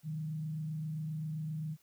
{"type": "tone with frequency modulation", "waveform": "sine", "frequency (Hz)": 155.56, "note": "D#3", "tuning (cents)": 0, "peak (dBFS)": -35, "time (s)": [0.03, 1.77], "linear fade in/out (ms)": 50, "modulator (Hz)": 27.6, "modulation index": 0.34, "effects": ["white hiss -69 dBFS RMS until 1.82 s"]}